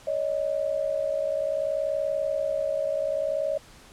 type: tone pair together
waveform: sine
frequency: 561.7 / 622.3 Hz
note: C#5 / D#5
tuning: +23 / 0 cents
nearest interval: major second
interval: 177 cents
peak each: -27 / -27 dBFS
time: 0.07-3.58 s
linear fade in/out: 5 ms
effects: pink hiss -51 dBFS RMS until 3.92 s + low-pass 10000 Hz 12 dB/octave